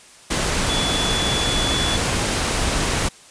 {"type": "tone in noise", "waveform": "sine", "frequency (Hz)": 3433, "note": "A7", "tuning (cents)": -43, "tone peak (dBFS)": -23, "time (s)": [0.69, 1.97], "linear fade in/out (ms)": 10, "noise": "pink", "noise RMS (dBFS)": -21, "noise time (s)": [0.3, 3.09], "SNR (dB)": -5, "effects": ["white hiss -46 dBFS RMS until 3.3 s", "resampled to 22050 Hz"]}